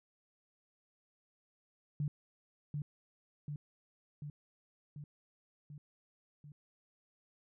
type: tone with echo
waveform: sine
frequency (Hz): 146.83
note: D3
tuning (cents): 0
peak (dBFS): -32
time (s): 2-2.08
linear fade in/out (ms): 2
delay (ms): 740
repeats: 6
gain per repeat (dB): -3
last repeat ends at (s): 6.52
effects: none